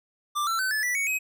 square tone with pitch steps, 1182 / 1342.2 / 1524 / 1730.5 / 1965 / 2231 / 2534 Hz, D6 / E6 / G6 / A6 / B6 / C#7 / D#7, +11 / +31 / -49 / -29 / -9 / +11 / +31 cents, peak -25 dBFS, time 0.35-1.19 s, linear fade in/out 20 ms, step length 120 ms, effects none

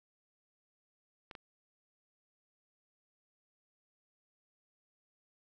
clicks, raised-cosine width 0.3 ms, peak -30 dBFS, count 2, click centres 1.312 / 1.352 s, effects none

